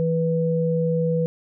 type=tone pair together; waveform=sine; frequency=164.1 / 491.7 Hz; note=E3 / B4; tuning=-8 / -8 cents; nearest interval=octave + perfect fifth; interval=1900 cents; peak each=-21 / -22 dBFS; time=0-1.26 s; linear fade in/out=0 ms; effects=none